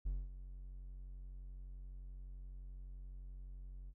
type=tone with ADSR envelope; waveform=triangle; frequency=45.83 Hz; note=F#1; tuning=16 cents flat; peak=-32 dBFS; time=0.05-3.94 s; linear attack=14 ms; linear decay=220 ms; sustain=-13 dB; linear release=54 ms; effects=none